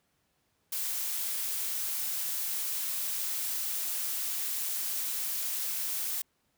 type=noise; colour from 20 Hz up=blue; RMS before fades=-33 dBFS; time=0.72-6.22 s; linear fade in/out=5 ms; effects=pink hiss -74 dBFS RMS until 6.57 s + high-pass 60 Hz 12 dB/octave